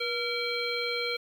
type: harmonic tone with a mistuned harmonic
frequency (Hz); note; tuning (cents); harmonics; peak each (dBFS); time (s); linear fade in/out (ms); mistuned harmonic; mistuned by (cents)
460.6; A#4; -21; 1 / 3 / 5 / 7 / 9; -33 / -38 / -33 / -37 / -35; 0-1.17; 10; 1; +74
effects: 9-bit